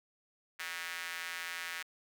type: tone with high-pass filter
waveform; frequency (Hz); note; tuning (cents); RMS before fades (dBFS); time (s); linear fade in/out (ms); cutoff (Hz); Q
square; 85.8; F2; -30; -41; 0.59-1.83; 10; 1800; 2.1
effects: none